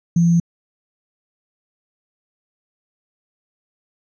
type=tone with sample-and-hold; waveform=sine; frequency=170 Hz; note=F3; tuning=46 cents flat; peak=-11 dBFS; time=0.16-0.4 s; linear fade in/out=5 ms; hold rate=6300 Hz; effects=resampled to 16000 Hz